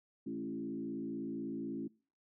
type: tone with frequency modulation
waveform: sine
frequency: 274.1 Hz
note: C#4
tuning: 19 cents flat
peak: -37 dBFS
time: 0.26-1.88 s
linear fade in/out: 10 ms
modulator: 56.1 Hz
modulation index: 1.3
effects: noise-tail reverb RT60 0.4 s tail -25 dB re dry